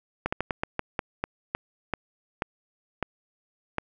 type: slowing click train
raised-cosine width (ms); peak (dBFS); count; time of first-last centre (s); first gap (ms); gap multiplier
0.5; -11; 13; 0.26-3.783; 65; 1.25
effects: none